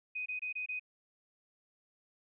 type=tone bursts; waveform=sine; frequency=2500 Hz; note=D#7; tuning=8 cents sharp; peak=-35 dBFS; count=5; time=0.15-0.796 s; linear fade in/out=10 ms; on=110 ms; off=24 ms; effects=none